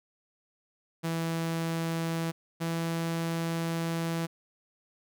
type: tone pair in turn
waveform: sawtooth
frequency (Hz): 164.81 / 165.86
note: E3 / E3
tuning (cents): 0 / +11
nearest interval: unison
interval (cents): 11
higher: second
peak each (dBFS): -25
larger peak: neither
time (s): 1.03-2.32 / 2.6-4.27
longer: second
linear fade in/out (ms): 20
effects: none